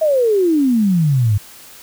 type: exponential sweep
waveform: sine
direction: down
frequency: 652 to 98 Hz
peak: -11 dBFS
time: 0.01-1.38 s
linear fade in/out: 10 ms
effects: white hiss -40 dBFS RMS until 1.82 s